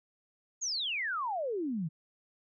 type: exponential sweep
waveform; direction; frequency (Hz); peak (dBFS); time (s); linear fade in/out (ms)
sine; down; 6880 to 148.5; -31; 0.61-1.89; 20
effects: none